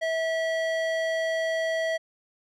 square tone with band-pass filter, 650 Hz, E5, 24 cents flat, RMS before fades -27 dBFS, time 0.01-1.98 s, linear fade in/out 20 ms, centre 1400 Hz, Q 0.93, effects none

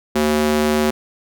square tone with high-pass filter, 75.7 Hz, D#2, 47 cents flat, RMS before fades -17 dBFS, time 0.15-0.91 s, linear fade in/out 10 ms, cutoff 280 Hz, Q 1.7, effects none

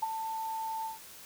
sine tone with ADSR envelope, 890 Hz, A5, 20 cents sharp, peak -25 dBFS, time 0.02-0.99 s, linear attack 11 ms, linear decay 22 ms, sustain -8 dB, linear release 140 ms, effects white hiss -50 dBFS RMS until 1.25 s

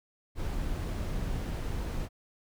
brown noise, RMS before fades -33 dBFS, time 0.35-2.09 s, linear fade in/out 50 ms, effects none

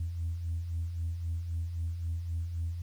sine beating tone pair, 80.7 / 84.5 Hz, E2 / E2, -36 / +43 cents, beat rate 3.8 Hz, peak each -40 / -31 dBFS, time 0-2.82 s, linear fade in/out 5 ms, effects tanh soft clip ceiling -26 dBFS + 10-bit

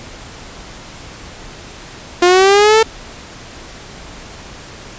sawtooth linear sweep, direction up, 349.2 to 450 Hz, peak -3 dBFS, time 2.22-2.83 s, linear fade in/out 5 ms, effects pink hiss -34 dBFS RMS until 4.98 s + resampled to 16000 Hz

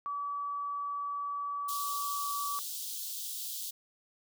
sine tone, 1146 Hz, D6, 43 cents flat, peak -33 dBFS, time 0.06-2.59 s, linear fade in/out 0 ms
white high-pass noise, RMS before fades -39 dBFS, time 1.68-3.71 s, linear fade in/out 10 ms, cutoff 3200 Hz, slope 48 dB/octave
effects none

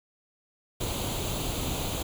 pink noise with comb filter, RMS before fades -31 dBFS, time 0.8-2.03 s, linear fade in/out 10 ms, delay 0.28 ms, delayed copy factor +0.65, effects none

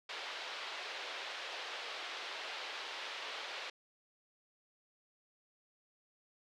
white band-pass noise, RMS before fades -44 dBFS, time 0.09-3.7 s, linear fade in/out 5 ms, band 430 to 4000 Hz, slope 24 dB/octave, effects none

